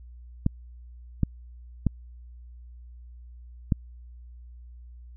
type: clicks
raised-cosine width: 5 ms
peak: -9 dBFS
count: 4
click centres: 0.464 / 1.233 / 1.867 / 3.722 s
effects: added 60 Hz sine -43 dBFS peak until 5.16 s